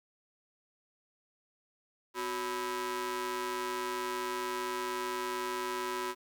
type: ring-modulated tone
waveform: sawtooth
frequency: 311.1 Hz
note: D#4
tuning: in tune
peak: -26 dBFS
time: 2.14-6.15 s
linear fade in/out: 50 ms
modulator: 680 Hz
effects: high-pass 200 Hz 12 dB/octave + 11-bit